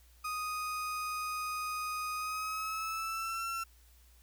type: tone with pitch glide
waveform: 35% pulse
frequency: 1244.5 to 1349.3 Hz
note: D#6 to E6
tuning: 0 to +40 cents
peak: -33 dBFS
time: 0.24-3.64 s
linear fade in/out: 10 ms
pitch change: +140 cents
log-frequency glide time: 2.16-3.42 s
effects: added 60 Hz sine -59 dBFS peak until 4.22 s + white hiss -66 dBFS RMS until 4.22 s